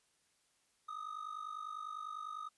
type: ring-modulated tone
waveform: triangle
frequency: 1244.5 Hz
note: D#6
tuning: in tune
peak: -37 dBFS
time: 0.88-2.49 s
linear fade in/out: 10 ms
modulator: 25 Hz
effects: white hiss -75 dBFS RMS until 2.57 s + resampled to 24000 Hz